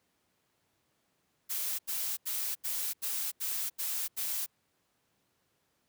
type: noise bursts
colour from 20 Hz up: blue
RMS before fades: -34 dBFS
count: 8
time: 1.49-4.464 s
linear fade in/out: 20 ms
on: 300 ms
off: 82 ms
effects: pink hiss -75 dBFS RMS until 5.88 s + high-pass 100 Hz 12 dB/octave